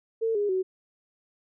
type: tone with pitch steps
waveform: sine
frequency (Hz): 450.7 / 410.9 / 374.6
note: A4 / G#4 / F#4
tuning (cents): +42 / -18 / +21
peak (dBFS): -23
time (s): 0.21-0.63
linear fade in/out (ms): 20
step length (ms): 140
effects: none